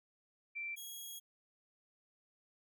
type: tone pair in turn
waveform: sine / 10% pulse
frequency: 2346 / 3307 Hz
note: D7 / G#7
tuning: -2 / -8 cents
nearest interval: tritone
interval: 594 cents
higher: second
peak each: -39 / -37 dBFS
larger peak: second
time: 0.55-0.76 / 0.76-1.2 s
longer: second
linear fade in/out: 20 ms
effects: none